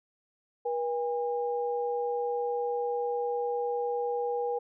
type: tone pair together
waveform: sine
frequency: 481.5 / 811 Hz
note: B4 / G#5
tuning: -44 / -41 cents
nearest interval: major sixth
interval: 903 cents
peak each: -29 / -33 dBFS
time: 0.65-4.59 s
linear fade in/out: 10 ms
effects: none